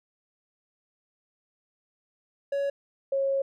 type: tone pair in turn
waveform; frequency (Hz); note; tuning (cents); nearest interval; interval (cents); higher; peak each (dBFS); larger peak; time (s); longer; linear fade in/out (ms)
triangle / sine; 560 / 545.9; C#5 / C#5; +18 / -27; unison; 45; first; -23; neither; 2.52-2.7 / 3.12-3.42; second; 5
effects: none